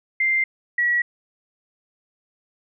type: tone pair in turn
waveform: sine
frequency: 2093 / 1926.1 Hz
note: C7 / B6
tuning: 0 / -44 cents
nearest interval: minor second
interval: 144 cents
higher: first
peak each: -17 dBFS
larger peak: neither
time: 0.2-0.44 / 0.78-1.02 s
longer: neither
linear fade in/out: 5 ms
effects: none